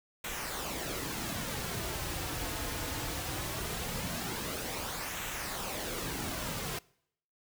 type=noise with flanger; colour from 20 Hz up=pink; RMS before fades=-37 dBFS; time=0.24-6.79 s; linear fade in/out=5 ms; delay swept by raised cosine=0.2 to 5.2 ms; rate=0.2 Hz; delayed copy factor=-0.5; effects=noise-tail reverb RT60 0.7 s tail -24 dB re dry